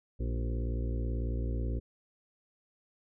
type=harmonic tone with a mistuned harmonic; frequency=58.27 Hz; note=A#1; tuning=in tune; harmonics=1 / 2 / 4 / 5 / 6 / 7 / 8 / 9; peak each=-31 / -37 / -43 / -45 / -47 / -48 / -49 / -50 dBFS; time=0.19-1.8 s; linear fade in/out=20 ms; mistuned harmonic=7; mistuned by=-55 cents; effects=none